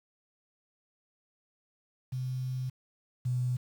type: tone pair in turn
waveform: sine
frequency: 128.6 / 124.94 Hz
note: C3 / B2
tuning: -30 / +20 cents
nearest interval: unison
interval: 50 cents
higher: first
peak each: -31 / -27 dBFS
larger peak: second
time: 2.12-2.7 / 3.25-3.57 s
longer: first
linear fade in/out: 10 ms
effects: 9-bit